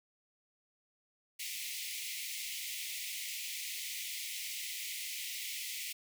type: high-pass noise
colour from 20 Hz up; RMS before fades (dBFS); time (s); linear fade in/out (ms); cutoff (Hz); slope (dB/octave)
pink; -41; 1.39-5.93; 10; 2000; 96
effects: none